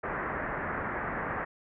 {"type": "low-pass noise", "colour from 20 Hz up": "white", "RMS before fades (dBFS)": -34, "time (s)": [0.03, 1.45], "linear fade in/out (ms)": 10, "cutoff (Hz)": 1900, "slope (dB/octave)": 48, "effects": []}